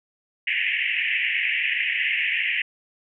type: band-pass noise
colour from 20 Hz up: pink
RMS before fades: -24 dBFS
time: 0.47-2.62 s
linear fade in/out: 5 ms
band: 1800 to 2900 Hz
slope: 96 dB/octave
effects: none